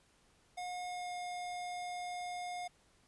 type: tone with pitch glide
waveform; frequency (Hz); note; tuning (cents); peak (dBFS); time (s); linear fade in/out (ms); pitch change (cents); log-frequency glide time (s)
square; 720 to 715; F#5 to F5; -47 to +41; -40; 0.57-2.68; 10; -12; 0.87-1.13
effects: pink hiss -69 dBFS RMS until 3.07 s + resampled to 24000 Hz